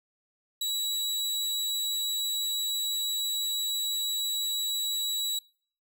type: tone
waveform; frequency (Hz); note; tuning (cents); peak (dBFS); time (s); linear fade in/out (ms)
sawtooth; 3902; B7; -22; -25; 0.61-5.39; 5
effects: noise-tail reverb RT60 0.5 s tail -25 dB re dry